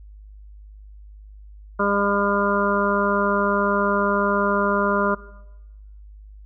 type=harmonic tone; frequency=201.6 Hz; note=G3; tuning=49 cents sharp; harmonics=1 / 2 / 3 / 5 / 6 / 7; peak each=-25 / -25 / -25 / -25 / -25 / -25 dBFS; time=1.79-5.15 s; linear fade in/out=10 ms; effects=noise-tail reverb RT60 1.0 s tail -19 dB re dry + added 51 Hz sine -40 dBFS peak until 6.45 s